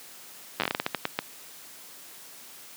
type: slowing click train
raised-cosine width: 0.3 ms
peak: -9 dBFS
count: 13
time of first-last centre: 0.6-1.19 s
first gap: 9 ms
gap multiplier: 1.28
effects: white hiss -47 dBFS RMS until 2.76 s + high-pass 150 Hz 12 dB/octave